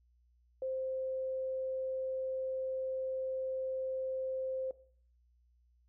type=tone; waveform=sine; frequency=523.3 Hz; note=C5; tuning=in tune; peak=-34 dBFS; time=0.62-4.71 s; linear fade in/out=2 ms; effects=noise-tail reverb RT60 0.5 s tail -17 dB re dry + added 60 Hz sine -66 dBFS peak until 5.88 s